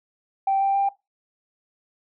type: tone with pitch steps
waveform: sine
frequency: 780 / 786.3 / 792.7 Hz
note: G5 / G5 / G5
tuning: -9 / +5 / +19 cents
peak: -17 dBFS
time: 0.47-0.89 s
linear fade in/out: 5 ms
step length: 140 ms
effects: noise-tail reverb RT60 0.2 s tail -19 dB re dry + tanh soft clip ceiling -14 dBFS